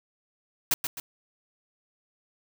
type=noise with echo; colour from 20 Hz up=white; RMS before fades=-23 dBFS; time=0.71-0.74 s; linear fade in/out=2 ms; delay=130 ms; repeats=2; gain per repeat=-7 dB; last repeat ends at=1 s; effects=none